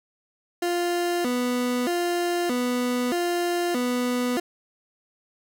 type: tone with vibrato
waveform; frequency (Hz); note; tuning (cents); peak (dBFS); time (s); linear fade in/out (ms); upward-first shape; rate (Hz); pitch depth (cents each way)
30% pulse; 293.7; D4; 0; -20; 0.62-4.4; 5; square; 0.8; 300
effects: none